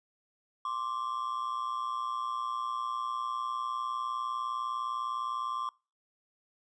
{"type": "ring-modulated tone", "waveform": "triangle", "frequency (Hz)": 1108.7, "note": "C#6", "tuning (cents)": 0, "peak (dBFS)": -27, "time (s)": [0.65, 5.69], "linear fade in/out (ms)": 2, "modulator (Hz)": 59.9, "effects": ["noise-tail reverb RT60 0.3 s tail -23 dB re dry", "resampled to 22050 Hz"]}